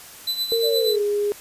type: tone with tremolo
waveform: 45% pulse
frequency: 4000 Hz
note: B7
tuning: 21 cents sharp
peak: -20 dBFS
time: 0.27-0.96 s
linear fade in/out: 5 ms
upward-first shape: triangle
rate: 8.5 Hz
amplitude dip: 75%
type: tone with pitch glide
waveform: sine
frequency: 459.2 to 411.5 Hz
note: A#4 to G#4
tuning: -26 to -16 cents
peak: -19 dBFS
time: 0.52-1.32 s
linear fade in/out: 0 ms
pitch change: -190 cents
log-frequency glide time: 0.8-0.96 s
type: linear sweep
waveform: sine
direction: down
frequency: 605 to 420 Hz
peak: -24 dBFS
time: 0.62-1.03 s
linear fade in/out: 50 ms
effects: white hiss -42 dBFS RMS until 1.4 s + resampled to 32000 Hz